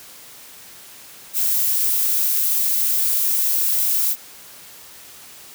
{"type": "noise", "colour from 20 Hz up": "violet", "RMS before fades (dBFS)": -19, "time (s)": [1.33, 4.16], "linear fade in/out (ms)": 50, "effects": ["white hiss -42 dBFS RMS until 5.54 s", "high-pass 60 Hz 12 dB/octave"]}